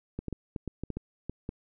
clicks, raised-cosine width 3 ms, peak -21 dBFS, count 10, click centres 0.19 / 0.283 / 0.327 / 0.562 / 0.677 / 0.836 / 0.903 / 0.97 / 1.296 / 1.491 s, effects none

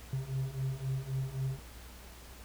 triangle beating tone pair, 130.81 / 134.61 Hz, C3 / C3, 0 / +50 cents, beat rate 3.8 Hz, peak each -35 / -33 dBFS, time 0.13-1.59 s, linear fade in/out 2 ms, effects added 60 Hz sine -50 dBFS peak until 2.44 s + pink hiss -53 dBFS RMS until 2.44 s

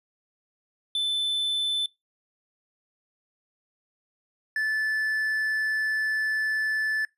triangle tone pair in turn, 3520 / 1744.8 Hz, A7 / A6, 0 / -15 cents, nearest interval octave, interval 1215 cents, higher first, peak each -22 dBFS, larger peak neither, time 0.95-1.86 / 4.56-7.05 s, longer second, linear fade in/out 2 ms, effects noise-tail reverb RT60 0.2 s tail -24 dB re dry + resampled to 32000 Hz

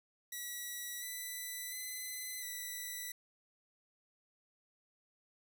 5% pulse tone with pitch steps, 1940 / 1987 / 2022 / 1972 Hz, B6 / B6 / B6 / B6, -31 / +10 / +40 / -3 cents, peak -31 dBFS, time 0.32-3.12 s, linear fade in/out 5 ms, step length 700 ms, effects none

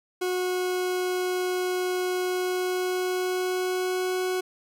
40% pulse tone with pitch glide, 364.8 to 368.8 Hz, F#4 to F#4, -24 to -6 cents, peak -24 dBFS, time 0.21-4.41 s, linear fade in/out 10 ms, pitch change +18 cents, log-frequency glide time 2.21-4.24 s, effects none

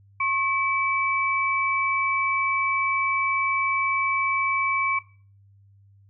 sine tone pair together, 1085.5 / 2300 Hz, C#6 / D7, -37 / -37 cents, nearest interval octave + minor second, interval 1300 cents, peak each -25 / -24 dBFS, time 0.2-4.99 s, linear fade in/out 5 ms, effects noise-tail reverb RT60 0.4 s tail -17 dB re dry + added 99 Hz sine -52 dBFS peak until 6.09 s

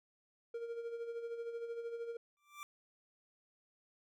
triangle tone with tremolo, 466.2 Hz, A#4, in tune, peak -36 dBFS, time 0.54-2.17 s, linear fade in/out 5 ms, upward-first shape sine, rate 13 Hz, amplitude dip 55%
25% pulse tone with exponential growth, 1175 Hz, D6, 1 cent sharp, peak -39 dBFS, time 2.37-2.63 s, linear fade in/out 0 ms, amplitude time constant 55 ms
effects none

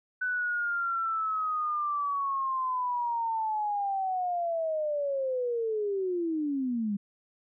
sine linear sweep, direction down, 1504 to 196 Hz, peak -27 dBFS, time 0.21-6.97 s, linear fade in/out 10 ms, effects none

